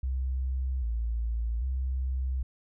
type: tone with vibrato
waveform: sine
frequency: 60.8 Hz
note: B1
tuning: 26 cents flat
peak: -27 dBFS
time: 0.03-2.43 s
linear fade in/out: 5 ms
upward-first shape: square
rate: 0.63 Hz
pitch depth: 110 cents each way
effects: none